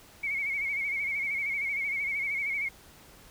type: tone with vibrato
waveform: sine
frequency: 2217 Hz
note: C#7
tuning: in tune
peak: -28 dBFS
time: 0.23-2.69 s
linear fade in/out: 10 ms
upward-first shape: sine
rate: 13 Hz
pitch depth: 67 cents each way
effects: pink hiss -54 dBFS RMS until 3.3 s